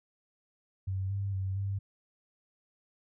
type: tone with pitch steps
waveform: sine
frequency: 95.4 / 99 / 95.5 / 98.6 Hz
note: G2 / G2 / G2 / G2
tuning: -47 / +18 / -45 / +11 cents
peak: -30 dBFS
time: 0.87-1.79 s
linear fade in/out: 10 ms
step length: 230 ms
effects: none